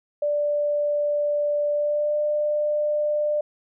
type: tone with pitch glide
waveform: sine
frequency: 587.3 to 596.9 Hz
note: D5 to D5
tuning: 0 to +28 cents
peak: -20 dBFS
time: 0.22-3.41 s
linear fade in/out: 5 ms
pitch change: +28 cents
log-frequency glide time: 1.72-2.18 s
effects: none